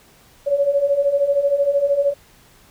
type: beating tone pair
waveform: sine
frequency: 554.4 / 567.4 Hz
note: C#5 / C#5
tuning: 0 / +40 cents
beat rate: 13 Hz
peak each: -21 / -16 dBFS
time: 0.46-2.14 s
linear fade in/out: 20 ms
effects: pink hiss -51 dBFS RMS until 2.7 s